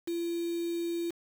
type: tone with quantisation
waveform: sine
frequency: 339.9 Hz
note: F4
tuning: 47 cents flat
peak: -30 dBFS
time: 0.07-1.11 s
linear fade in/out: 10 ms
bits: 7
effects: none